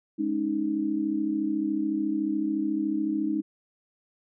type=chord; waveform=sine; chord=Ab suspended fourth; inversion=none; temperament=equal; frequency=207.7 / 277.2 / 311.1 Hz; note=Ab3 / Db4 / Eb4; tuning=0 / 0 / 0 cents; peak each=-32 / -31 / -26 dBFS; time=0.18-3.42 s; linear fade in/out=20 ms; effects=none